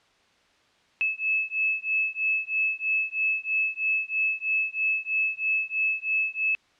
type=beating tone pair; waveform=sine; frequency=2600 / 2603.1 Hz; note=E7 / E7; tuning=-24 / -22 cents; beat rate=3.1 Hz; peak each=-26 dBFS; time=1.01-6.55 s; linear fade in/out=0 ms; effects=white hiss -62 dBFS RMS until 6.79 s + low-pass 4000 Hz 12 dB/octave